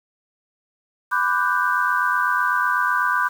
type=chord; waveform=sine; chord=G major seventh; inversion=first; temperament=equal with one note detuned; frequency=998.1 / 1174.7 / 1480 / 1568 Hz; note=B5 / D6 / F#6 / G6; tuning=+18 / 0 / 0 / 0 cents; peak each=-23 dBFS; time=1.11-3.29 s; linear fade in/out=20 ms; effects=7-bit